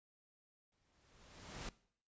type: noise with exponential growth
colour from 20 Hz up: pink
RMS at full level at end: -44 dBFS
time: 0.72-1.69 s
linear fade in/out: 2 ms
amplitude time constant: 210 ms
effects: noise-tail reverb RT60 0.6 s tail -20 dB re dry + resampled to 16000 Hz